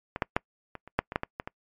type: clicks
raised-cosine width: 0.5 ms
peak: -17 / -9 / -8 / -23 / -30 / -7 / -20 / -10 / -15 / -17 / -20 dBFS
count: 11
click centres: 0.161 / 0.222 / 0.365 / 0.753 / 0.876 / 0.99 / 1.121 / 1.159 / 1.234 / 1.399 / 1.475 s
effects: noise-tail reverb RT60 0.1 s tail -26 dB re dry + MP3 96 kbps